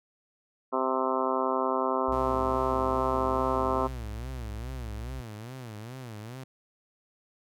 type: harmonic tone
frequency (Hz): 130.81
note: C3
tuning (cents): 0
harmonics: 2 / 3 / 4 / 5 / 6 / 7 / 8 / 9 / 10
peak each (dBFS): -34 / -32 / -33 / -33 / -37 / -34 / -31 / -37 / -36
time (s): 0.72-3.88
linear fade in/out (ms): 20
type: tone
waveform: sine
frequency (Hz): 61.74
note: B1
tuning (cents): 0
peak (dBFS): -35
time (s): 2.08-5.21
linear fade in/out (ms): 5
type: tone with vibrato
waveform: sawtooth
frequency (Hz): 117.4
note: A#2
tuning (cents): +13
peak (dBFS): -35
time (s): 2.12-6.44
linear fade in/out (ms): 5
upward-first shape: sine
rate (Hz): 2.4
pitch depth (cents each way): 200
effects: none